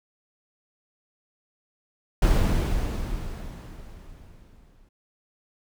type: noise with exponential decay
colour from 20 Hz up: brown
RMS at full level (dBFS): -17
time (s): 2.22-4.89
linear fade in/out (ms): 5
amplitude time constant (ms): 580
effects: none